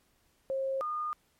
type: tone pair in turn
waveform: sine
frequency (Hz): 536 / 1220.8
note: C5 / D#6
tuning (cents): +42 / -33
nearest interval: octave + major second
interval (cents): 1425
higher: second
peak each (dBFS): -29 / -31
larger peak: first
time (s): 0.5-0.81 / 0.81-1.13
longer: second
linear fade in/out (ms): 0
effects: pink hiss -70 dBFS RMS until 1.39 s + MP3 64 kbps